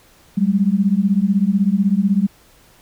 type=beating tone pair; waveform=sine; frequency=190 / 206 Hz; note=F#3 / G#3; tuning=+46 / -14 cents; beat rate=16 Hz; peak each=-16 dBFS; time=0.37-2.27 s; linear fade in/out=10 ms; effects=pink hiss -51 dBFS RMS until 2.81 s